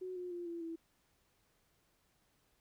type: tone with pitch steps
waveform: sine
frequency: 369.3 / 359 / 349 / 339.2 / 329.8 Hz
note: F#4 / F4 / F4 / E4 / E4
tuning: -3 / +48 / -1 / +50 / +1 cents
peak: -40 dBFS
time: 0.01-0.76 s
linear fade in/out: 10 ms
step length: 150 ms
effects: pink hiss -75 dBFS RMS until 2.6 s